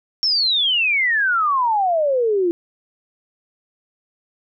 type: exponential sweep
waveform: sine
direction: down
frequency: 5500 to 335.1 Hz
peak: -15 dBFS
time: 0.23-2.51 s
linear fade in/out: 0 ms
effects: none